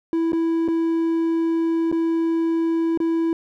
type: tone with dropouts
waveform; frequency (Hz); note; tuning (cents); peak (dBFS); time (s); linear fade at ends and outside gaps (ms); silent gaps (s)
triangle; 329.6; E4; 0; -16; 0.13-3.33; 1; 0.321-0.331 / 0.679-0.685 / 1.916-1.925 / 2.975-3.002
effects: none